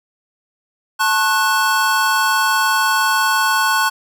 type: chord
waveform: square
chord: F# minor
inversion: first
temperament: equal with one note detuned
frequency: 880 / 1085.9 / 1480 Hz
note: A5 / C#6 / F#6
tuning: 0 / -36 / 0 cents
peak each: -20 / -19 / -18 dBFS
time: 0.99-3.9 s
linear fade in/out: 20 ms
effects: none